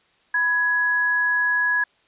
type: tone pair together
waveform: sine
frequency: 987.8 / 1674.3 Hz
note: B5 / G#6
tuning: 0 / +14 cents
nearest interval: major sixth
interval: 914 cents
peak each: -28 / -18 dBFS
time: 0.34-1.84 s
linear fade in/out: 5 ms
effects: white hiss -61 dBFS RMS until 2.07 s + resampled to 8000 Hz